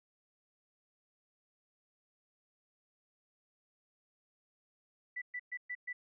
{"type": "tone bursts", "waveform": "sine", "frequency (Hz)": 1975.5, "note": "B6", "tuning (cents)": 0, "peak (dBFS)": -37, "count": 5, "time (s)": [5.16, 5.93], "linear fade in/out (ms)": 10, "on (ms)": 58, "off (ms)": 120, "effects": []}